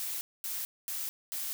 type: noise bursts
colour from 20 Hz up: blue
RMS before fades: -36 dBFS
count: 4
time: 0-1.53 s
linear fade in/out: 0 ms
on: 210 ms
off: 230 ms
effects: none